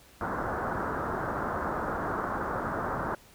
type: low-pass noise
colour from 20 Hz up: white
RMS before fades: -32 dBFS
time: 0.21-3.15 s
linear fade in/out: 2 ms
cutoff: 1500 Hz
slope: 48 dB/octave
effects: pink hiss -56 dBFS RMS until 3.34 s